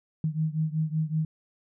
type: beating tone pair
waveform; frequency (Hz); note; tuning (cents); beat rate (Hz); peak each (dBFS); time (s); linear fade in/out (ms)
sine; 155.1 / 160.4; D#3 / E3; -5 / -47; 5.3; -27 / -29; 0.24-1.25; 2
effects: none